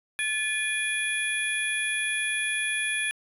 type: tone cluster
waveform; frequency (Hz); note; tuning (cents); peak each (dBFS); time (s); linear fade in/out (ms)
sine; 1733 / 2433 / 3375 / 10310; A6 / D#7 / G#7 / E9; -27 / -39 / +27 / -40; -29 / -28 / -34 / -33; 0.19-3.11; 0
effects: tanh soft clip ceiling -17 dBFS + 10-bit